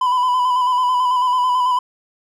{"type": "tone with vibrato", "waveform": "triangle", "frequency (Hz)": 1000, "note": "B5", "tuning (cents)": 21, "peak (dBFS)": -12, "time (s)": [0.01, 1.79], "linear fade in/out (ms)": 5, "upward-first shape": "square", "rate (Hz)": 9.1, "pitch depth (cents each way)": 28, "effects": []}